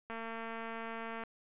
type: click train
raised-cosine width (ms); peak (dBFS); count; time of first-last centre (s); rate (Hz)
0.5; -28; 259; 0.1-1.237; 227
effects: resampled to 8000 Hz